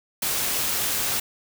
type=noise; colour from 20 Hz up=white; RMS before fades=-25 dBFS; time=0.22-1.2 s; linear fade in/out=5 ms; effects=none